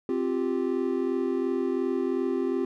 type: chord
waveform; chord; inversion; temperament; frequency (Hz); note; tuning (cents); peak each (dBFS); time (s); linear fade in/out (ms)
triangle; C suspended fourth; none; equal with one note detuned; 262.8 / 349.2 / 392; C4 / F4 / G4; +8 / 0 / 0; -27; 0.09-2.65; 2
effects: none